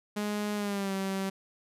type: tone with pitch glide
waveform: sawtooth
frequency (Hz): 208.2 to 193.14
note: G#3 to G3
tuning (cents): +5 to -25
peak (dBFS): -26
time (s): 0.16-1.3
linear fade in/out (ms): 10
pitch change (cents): -130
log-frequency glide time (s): 0.55-0.93
effects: resampled to 32000 Hz